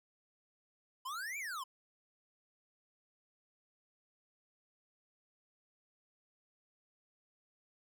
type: exponential two-way sweep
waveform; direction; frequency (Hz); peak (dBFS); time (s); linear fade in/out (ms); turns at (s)
square; up then down; 987.8 to 2400 to 987.8; -40; 1.05-1.64; 10; 1.38
effects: none